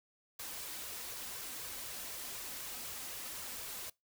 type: noise with flanger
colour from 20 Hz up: white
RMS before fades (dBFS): -44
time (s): 0.39-3.9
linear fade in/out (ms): 5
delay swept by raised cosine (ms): 1.7 to 4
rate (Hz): 4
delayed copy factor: +0.5
effects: noise-tail reverb RT60 0.2 s tail -23 dB re dry